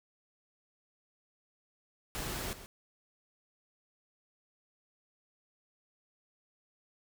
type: noise with echo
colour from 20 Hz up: pink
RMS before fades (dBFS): -38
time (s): 2.15-2.53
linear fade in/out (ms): 0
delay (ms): 130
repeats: 1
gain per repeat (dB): -12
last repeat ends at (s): 2.66
effects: none